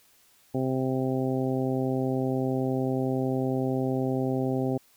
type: harmonic tone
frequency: 130.81 Hz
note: C3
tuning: in tune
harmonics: 1 / 2 / 3 / 4 / 5 / 6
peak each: -30 / -28 / -31 / -34 / -37 / -38 dBFS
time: 0.54-4.78 s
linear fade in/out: 10 ms
effects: white hiss -61 dBFS RMS until 4.96 s